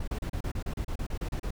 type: noise bursts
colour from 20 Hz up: brown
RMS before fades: -32 dBFS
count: 14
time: 0-1.507 s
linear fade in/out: 5 ms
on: 77 ms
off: 33 ms
effects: none